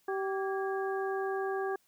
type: harmonic tone with a mistuned harmonic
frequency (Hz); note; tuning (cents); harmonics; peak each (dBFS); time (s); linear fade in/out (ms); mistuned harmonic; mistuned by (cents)
386.9; G4; -23; 1 / 2 / 3 / 4; -32 / -37 / -42 / -41; 0.08-1.76; 5; 4; +94
effects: white hiss -70 dBFS RMS until 1.87 s